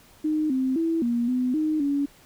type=tone with pitch steps; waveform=sine; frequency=308 / 261.1 / 328.5 / 237.3 / 252.1 / 309.5 / 283.2 Hz; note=D#4 / C4 / E4 / A#3 / B3 / D#4 / C#4; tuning=-17 / -3 / -6 / +31 / +36 / -9 / +37 cents; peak=-21 dBFS; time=0.24-2.06 s; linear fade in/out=10 ms; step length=260 ms; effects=pink hiss -54 dBFS RMS until 2.25 s